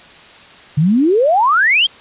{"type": "exponential sweep", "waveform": "sine", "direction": "up", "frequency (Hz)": [140, 3322], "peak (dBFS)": -9, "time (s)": [0.77, 1.87], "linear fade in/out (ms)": 10, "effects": ["white hiss -40 dBFS RMS until 2 s", "resampled to 8000 Hz"]}